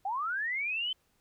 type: linear sweep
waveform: sine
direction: up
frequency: 740 to 3100 Hz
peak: -30 dBFS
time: 0.05-0.93 s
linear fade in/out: 5 ms
effects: pink hiss -72 dBFS RMS until 1.2 s